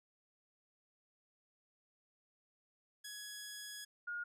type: tone pair in turn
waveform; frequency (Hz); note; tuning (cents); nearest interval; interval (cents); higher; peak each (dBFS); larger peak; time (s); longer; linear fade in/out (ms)
10% pulse / sine; 1675 / 1428.6; G#6 / F6; +14 / +39; minor third; 275; first; -37 / -39; first; 3.04-3.85 / 4.07-4.24; first; 10
effects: none